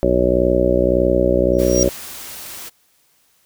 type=harmonic tone; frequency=61.74 Hz; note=B1; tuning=in tune; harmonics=1 / 2 / 3 / 4 / 5 / 6 / 7 / 8 / 9 / 10; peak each=-22 / -28 / -24 / -25 / -22 / -19 / -27 / -24 / -17 / -26 dBFS; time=0.03-1.89 s; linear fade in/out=0 ms
type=tone with exponential growth; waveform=square; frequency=5700 Hz; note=F8; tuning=34 cents sharp; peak=-14 dBFS; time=1.53-1.83 s; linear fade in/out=0 ms; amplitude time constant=64 ms
type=noise; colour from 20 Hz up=white; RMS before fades=-33 dBFS; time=1.58-2.7 s; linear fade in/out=20 ms
effects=white hiss -59 dBFS RMS until 3.45 s